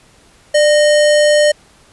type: tone with sample-and-hold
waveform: sine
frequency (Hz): 595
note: D5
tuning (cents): +22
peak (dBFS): -7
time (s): 0.54-1.52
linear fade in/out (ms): 10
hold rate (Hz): 2450
effects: pink hiss -48 dBFS RMS until 1.92 s + resampled to 24000 Hz